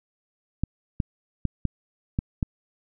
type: clicks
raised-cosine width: 5 ms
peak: -11 dBFS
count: 6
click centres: 0.636 / 1.002 / 1.453 / 1.653 / 2.189 / 2.428 s
effects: none